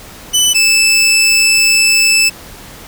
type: tone pair in turn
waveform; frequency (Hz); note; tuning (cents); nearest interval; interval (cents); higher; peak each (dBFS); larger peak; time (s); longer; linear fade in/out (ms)
20% pulse; 2994 / 2631; F#7 / E7; +20 / -4; major second; 224; first; -3; neither; 0.33-0.54 / 0.54-2.3; second; 20
effects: pink hiss -34 dBFS RMS until 2.87 s